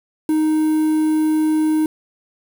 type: tone with quantisation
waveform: triangle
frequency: 311.1 Hz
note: D#4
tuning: in tune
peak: -12 dBFS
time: 0.29-1.86 s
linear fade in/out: 2 ms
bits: 6
effects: none